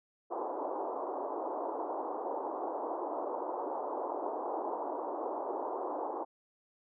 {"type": "band-pass noise", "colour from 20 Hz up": "white", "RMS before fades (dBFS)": -37, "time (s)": [0.3, 6.25], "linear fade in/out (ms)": 20, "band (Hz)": [300, 1000], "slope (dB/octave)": 48, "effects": []}